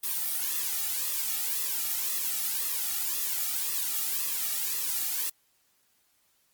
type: noise with flanger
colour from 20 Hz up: blue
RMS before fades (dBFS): -30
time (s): 0.03-5.3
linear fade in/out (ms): 10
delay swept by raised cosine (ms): 1.3 to 1.97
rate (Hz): 1.9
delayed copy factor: -0.75
effects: white hiss -69 dBFS RMS until 6.53 s + Opus 32 kbps